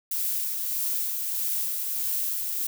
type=noise with tremolo; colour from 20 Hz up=violet; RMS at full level=-27 dBFS; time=0.11-2.67 s; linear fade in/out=5 ms; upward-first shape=sine; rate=1.6 Hz; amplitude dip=30%; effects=none